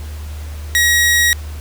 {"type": "tone", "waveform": "sawtooth", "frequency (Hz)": 1900, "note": "A#6", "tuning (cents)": 33, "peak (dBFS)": -7, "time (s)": [0.75, 1.33], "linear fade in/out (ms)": 0, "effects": ["added 75 Hz sine -25 dBFS peak until 1.6 s", "pink hiss -39 dBFS RMS until 1.6 s"]}